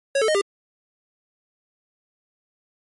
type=tone with pitch steps; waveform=square; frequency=552 / 438.4 / 619 / 399.2 Hz; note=C#5 / A4 / D#5 / G4; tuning=-7 / -6 / -9 / +32 cents; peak=-18 dBFS; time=0.15-0.414 s; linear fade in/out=5 ms; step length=66 ms; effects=MP3 48 kbps